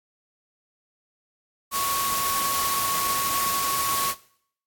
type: tone in noise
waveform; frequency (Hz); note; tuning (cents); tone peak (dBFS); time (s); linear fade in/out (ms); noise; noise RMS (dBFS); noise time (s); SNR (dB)
sine; 1108.7; C#6; 0; -25; 1.71-4.15; 50; white; -27; 1.71-4.15; -1
effects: noise-tail reverb RT60 0.6 s tail -19 dB re dry + AAC 64 kbps